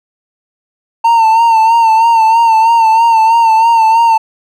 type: tone with vibrato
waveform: triangle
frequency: 906 Hz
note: A#5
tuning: 50 cents flat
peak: -3 dBFS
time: 1.04-4.18 s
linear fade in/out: 10 ms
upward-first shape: sine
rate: 3.1 Hz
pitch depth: 48 cents each way
effects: none